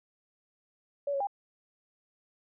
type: tone with pitch steps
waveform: sine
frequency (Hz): 569 / 554 / 805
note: C#5 / C#5 / G5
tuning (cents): +45 / -1 / +46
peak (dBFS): -28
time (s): 1.07-1.271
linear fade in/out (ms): 5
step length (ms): 67
effects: none